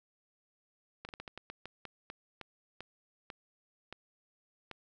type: slowing click train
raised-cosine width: 0.3 ms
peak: -27 dBFS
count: 15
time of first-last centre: 1.05-4.713 s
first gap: 39 ms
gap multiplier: 1.26
effects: none